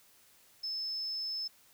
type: tone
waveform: sine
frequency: 5240 Hz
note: E8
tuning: 11 cents flat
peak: -34 dBFS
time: 0.63-1.48 s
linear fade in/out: 10 ms
effects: white hiss -63 dBFS RMS until 1.73 s